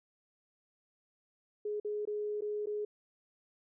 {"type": "tone with dropouts", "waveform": "sine", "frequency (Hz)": 418.8, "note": "G#4", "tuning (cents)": 15, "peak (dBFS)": -33, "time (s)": [1.65, 2.85], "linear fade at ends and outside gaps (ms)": 5, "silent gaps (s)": [[1.8, 1.847], [2.053, 2.073], [2.409, 2.419], [2.659, 2.669]], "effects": []}